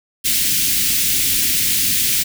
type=band-stop noise; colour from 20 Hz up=white; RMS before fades=-17 dBFS; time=0.24-2.24 s; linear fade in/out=20 ms; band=300 to 2100 Hz; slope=24 dB/octave; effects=none